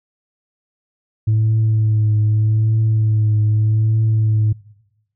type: tone with vibrato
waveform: sine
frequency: 108.6 Hz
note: A2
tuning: 22 cents flat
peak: -10 dBFS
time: 1.27-4.53 s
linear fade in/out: 10 ms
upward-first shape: triangle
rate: 0.82 Hz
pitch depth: 35 cents each way
effects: noise-tail reverb RT60 1.0 s tail -23 dB re dry + tanh soft clip ceiling -10 dBFS